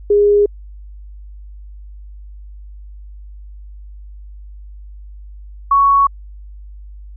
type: tone pair in turn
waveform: sine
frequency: 410.7 / 1114 Hz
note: G#4 / C#6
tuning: -19 / +8 cents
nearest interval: octave + perfect fourth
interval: 1727 cents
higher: second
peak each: -8 / -8 dBFS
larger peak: neither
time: 0.1-0.46 / 5.71-6.07 s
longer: neither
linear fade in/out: 5 ms
effects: added 50 Hz sine -32 dBFS peak until 7.16 s